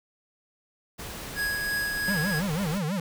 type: noise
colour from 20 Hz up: pink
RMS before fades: -38 dBFS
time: 0.98-2.79 s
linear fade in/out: 20 ms
type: tone with tremolo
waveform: square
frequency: 1661.2 Hz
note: G#6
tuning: in tune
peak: -26 dBFS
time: 1.35-2.42 s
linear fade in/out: 50 ms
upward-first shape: triangle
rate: 3 Hz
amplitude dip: 35%
type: tone with vibrato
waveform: square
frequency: 174.61 Hz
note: F3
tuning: in tune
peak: -27 dBFS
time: 2.08-3 s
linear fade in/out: 2 ms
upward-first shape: sine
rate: 6.1 Hz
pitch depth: 280 cents each way
effects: none